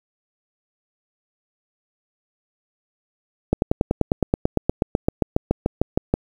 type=slowing click train; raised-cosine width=2 ms; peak=-3 dBFS; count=22; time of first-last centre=3.53-6.14 s; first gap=91 ms; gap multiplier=1.03; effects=7-bit